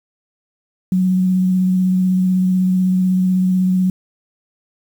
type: tone with vibrato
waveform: sine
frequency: 185 Hz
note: F#3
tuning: in tune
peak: -12 dBFS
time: 0.92-3.9 s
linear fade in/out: 2 ms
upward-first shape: square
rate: 16 Hz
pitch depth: 12 cents each way
effects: 7-bit